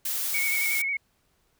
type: noise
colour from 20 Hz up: blue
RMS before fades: -29 dBFS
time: 0.05-0.82 s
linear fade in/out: 5 ms
type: tone with vibrato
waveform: sine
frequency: 2217 Hz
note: C#7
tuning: in tune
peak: -25 dBFS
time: 0.34-0.97 s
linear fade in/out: 5 ms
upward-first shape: square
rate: 11 Hz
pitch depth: 29 cents each way
effects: pink hiss -69 dBFS RMS until 1.59 s